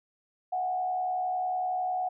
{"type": "tone with frequency modulation", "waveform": "sine", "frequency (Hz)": 736, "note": "F#5", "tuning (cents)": -9, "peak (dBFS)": -27, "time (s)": [0.52, 2.09], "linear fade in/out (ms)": 10, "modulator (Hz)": 70.9, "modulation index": 0.41, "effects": []}